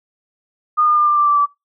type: tone with pitch steps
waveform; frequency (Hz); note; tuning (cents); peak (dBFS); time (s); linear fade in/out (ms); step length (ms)
sine; 1223 / 1211.7 / 1200.6 / 1189.6 / 1178.6 / 1167.8 / 1157; D#6 / D#6 / D6 / D6 / D6 / D6 / D6; -30 / -46 / +38 / +22 / +6 / -10 / -26; -11; 0.77-1.463; 20; 99
effects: noise-tail reverb RT60 0.2 s tail -22 dB re dry